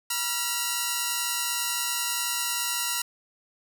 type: tone pair together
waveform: 5% pulse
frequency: 962.8 / 1374 Hz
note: B5 / F6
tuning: -44 / -29 cents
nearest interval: tritone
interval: 615 cents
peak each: -17 dBFS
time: 0.1-3.02 s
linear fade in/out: 5 ms
effects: none